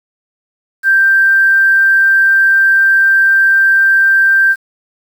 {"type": "tone with quantisation", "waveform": "sine", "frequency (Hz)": 1574, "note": "G6", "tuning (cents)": 7, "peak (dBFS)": -6, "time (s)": [0.83, 4.56], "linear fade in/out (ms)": 50, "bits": 6, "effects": []}